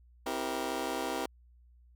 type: chord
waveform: 20% pulse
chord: C dominant seventh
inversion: none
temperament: just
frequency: 261.6 / 327 / 392.4 / 470.9 Hz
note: C4 / E4 / G4 / Bb4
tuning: 0 / -14 / +2 / +18 cents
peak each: -34 / -33 / -34 / -34 dBFS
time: 0.26-1.26 s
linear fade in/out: 5 ms
effects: added 60 Hz sine -57 dBFS peak until 1.95 s